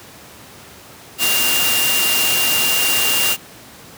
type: tone in noise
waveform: sine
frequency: 2794 Hz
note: F7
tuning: in tune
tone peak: -18 dBFS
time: 1.18-3.37 s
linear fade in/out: 50 ms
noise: white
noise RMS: -18 dBFS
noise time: 1.18-3.37 s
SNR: -3 dB
effects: pink hiss -40 dBFS RMS until 3.97 s + high-pass 100 Hz 12 dB/octave